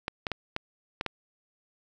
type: clicks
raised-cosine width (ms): 0.3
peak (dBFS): -14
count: 6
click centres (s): 0.081 / 0.268 / 0.317 / 0.564 / 1.011 / 1.063
effects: none